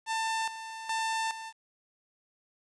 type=tone with tremolo; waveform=sawtooth; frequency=893 Hz; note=A5; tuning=25 cents sharp; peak=-25 dBFS; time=0.06-1.53 s; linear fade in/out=50 ms; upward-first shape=square; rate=1.2 Hz; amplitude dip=70%; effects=resampled to 22050 Hz + 10-bit